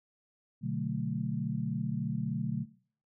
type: chord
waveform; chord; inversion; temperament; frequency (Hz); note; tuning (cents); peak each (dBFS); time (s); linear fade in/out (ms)
sine; B minor seventh; none; equal; 123.47 / 146.83 / 185 / 220; B2 / D3 / F#3 / A3; 0 / 0 / 0 / 0; -37 / -35 / -36 / -37; 0.61-2.66; 50
effects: noise-tail reverb RT60 0.5 s tail -20 dB re dry